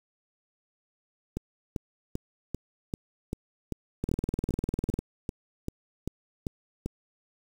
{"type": "two click trains", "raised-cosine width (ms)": 3, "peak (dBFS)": [-16, -18], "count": [20, 15], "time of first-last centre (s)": [[4.04, 4.99], [1.37, 6.86]], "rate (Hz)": [20, 2.55], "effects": ["7-bit"]}